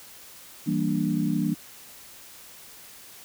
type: chord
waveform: sine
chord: E half-diminished seventh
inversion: none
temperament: equal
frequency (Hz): 164.81 / 196 / 233.1 / 293.7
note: E3 / G3 / Bb3 / D4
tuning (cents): 0 / 0 / 0 / 0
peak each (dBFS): -28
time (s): 0.66-1.55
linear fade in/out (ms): 20
effects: white hiss -47 dBFS RMS until 3.24 s